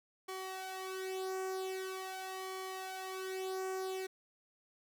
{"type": "tone with flanger", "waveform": "sawtooth", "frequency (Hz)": 377.6, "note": "F#4", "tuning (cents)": 35, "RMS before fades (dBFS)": -41, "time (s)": [0.28, 4.07], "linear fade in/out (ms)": 10, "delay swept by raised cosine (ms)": [0.92, 2.52], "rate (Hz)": 0.44, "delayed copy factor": 0.7, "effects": []}